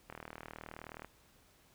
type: click train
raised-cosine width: 0.5 ms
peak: -30 dBFS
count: 38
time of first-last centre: 0.1-1.046 s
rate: 39.1 Hz
effects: pink hiss -66 dBFS RMS until 1.74 s